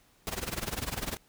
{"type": "noise with tremolo", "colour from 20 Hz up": "pink", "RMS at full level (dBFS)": -32, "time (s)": [0.27, 1.17], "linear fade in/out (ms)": 0, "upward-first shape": "sine", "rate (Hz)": 20, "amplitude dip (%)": 85, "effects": ["pink hiss -64 dBFS RMS until 1.28 s"]}